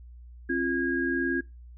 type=tone cluster; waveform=sine; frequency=266.6 / 345.3 / 1636 Hz; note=C4 / F4 / G#6; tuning=+33 / -20 / -26 cents; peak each=-29 dBFS; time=0.49-1.41 s; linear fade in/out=10 ms; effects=noise-tail reverb RT60 0.2 s tail -19 dB re dry + added 60 Hz sine -44 dBFS peak until 1.77 s